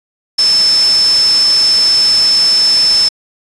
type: tone in noise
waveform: sine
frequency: 5274 Hz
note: E8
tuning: in tune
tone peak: -7 dBFS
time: 0.38-3.09 s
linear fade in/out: 10 ms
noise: white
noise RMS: -20 dBFS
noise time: 0.38-3.09 s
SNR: +10 dB
effects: resampled to 22050 Hz